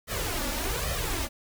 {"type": "noise with flanger", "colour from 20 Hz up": "pink", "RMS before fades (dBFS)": -30, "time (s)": [0.07, 1.29], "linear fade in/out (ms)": 50, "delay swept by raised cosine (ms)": [1.6, 3.5], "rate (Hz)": 1.2, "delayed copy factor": 0.8, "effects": []}